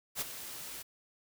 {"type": "noise with ADSR envelope", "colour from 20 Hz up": "white", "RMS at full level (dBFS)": -33, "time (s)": [0.15, 0.83], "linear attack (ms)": 59, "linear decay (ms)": 21, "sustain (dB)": -11, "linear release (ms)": 16, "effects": []}